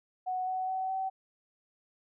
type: tone with pitch steps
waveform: sine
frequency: 740 / 747.7 / 755.5 / 763.4 Hz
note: F#5 / F#5 / F#5 / G5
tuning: 0 / +18 / +36 / -46 cents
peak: -30 dBFS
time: 0.26-1.1 s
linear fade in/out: 20 ms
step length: 210 ms
effects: none